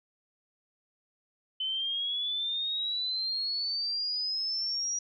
sine exponential sweep, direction up, 3043 to 5770 Hz, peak -29 dBFS, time 1.6-4.99 s, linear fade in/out 5 ms, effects none

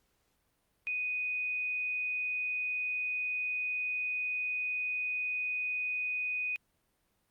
sine tone, 2489 Hz, D#7, in tune, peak -31 dBFS, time 0.87-6.56 s, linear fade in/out 0 ms, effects pink hiss -75 dBFS RMS until 7.3 s + Opus 48 kbps

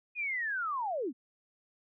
sine linear sweep, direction down, 2500 to 215 Hz, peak -31 dBFS, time 0.15-1.13 s, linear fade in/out 50 ms, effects none

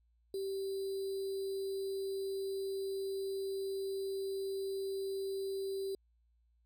sine tone with sample-and-hold, 388.6 Hz, G4, 15 cents flat, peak -35 dBFS, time 0.34-5.95 s, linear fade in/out 2 ms, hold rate 4410 Hz, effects added 58 Hz sine -69 dBFS peak until 6.65 s

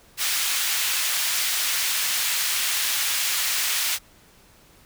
pink high-pass noise, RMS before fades -24 dBFS, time 0.17-3.99 s, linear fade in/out 50 ms, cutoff 2100 Hz, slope 12 dB/octave, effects pink hiss -54 dBFS RMS until 4.85 s

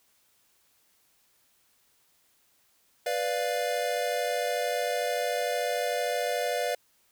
square chord, B diminished, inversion none, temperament equal, 493.9 / 587.3 / 698.5 Hz, B4 / D5 / F5, 0 / 0 / 0 cents, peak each -32 dBFS, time 3.06-6.75 s, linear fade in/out 5 ms, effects white hiss -67 dBFS RMS until 7.11 s

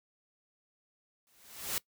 white noise with exponential growth, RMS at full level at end -31 dBFS, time 1.27-1.78 s, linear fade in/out 0 ms, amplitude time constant 110 ms, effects noise-tail reverb RT60 0.1 s tail -22 dB re dry

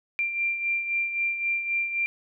sine beating tone pair, 2372 / 2375.8 Hz, D7 / D7, +17 / +19 cents, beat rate 3.8 Hz, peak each -25 / -33 dBFS, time 0.19-2.06 s, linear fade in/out 0 ms, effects none

